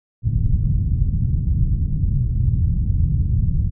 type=low-pass noise; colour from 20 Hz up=white; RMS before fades=-18 dBFS; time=0.22-3.71 s; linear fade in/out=50 ms; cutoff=130 Hz; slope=24 dB/octave; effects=none